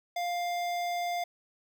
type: tone with notch filter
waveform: square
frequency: 701 Hz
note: F5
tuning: 6 cents sharp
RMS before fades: -32 dBFS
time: 0.16-1.24 s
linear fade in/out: 5 ms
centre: 10000 Hz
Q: 1.1
effects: none